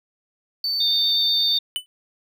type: tone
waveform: triangle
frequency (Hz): 4536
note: C#8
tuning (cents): +39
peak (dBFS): -20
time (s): 0.64-1.58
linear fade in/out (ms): 2
type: tone with vibrato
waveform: sine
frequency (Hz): 3626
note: A#7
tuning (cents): -49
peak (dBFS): -19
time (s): 0.8-1.59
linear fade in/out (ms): 5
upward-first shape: sine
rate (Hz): 8.2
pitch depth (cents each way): 10
type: tone with exponential decay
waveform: square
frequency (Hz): 2996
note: F#7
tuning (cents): +21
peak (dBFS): -19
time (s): 1.76-1.86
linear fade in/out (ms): 0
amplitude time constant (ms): 20
effects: none

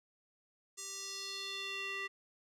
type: tone with band-pass filter sweep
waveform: square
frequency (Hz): 392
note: G4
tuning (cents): 0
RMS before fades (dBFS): -42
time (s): 0.77-2.08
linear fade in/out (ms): 20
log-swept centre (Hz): 7300 to 2200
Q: 2.8
effects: none

